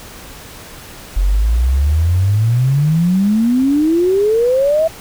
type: exponential sweep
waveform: sine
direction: up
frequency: 43.65 to 660 Hz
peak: -10 dBFS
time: 1.16-4.88 s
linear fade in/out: 10 ms
effects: pink hiss -35 dBFS RMS until 5 s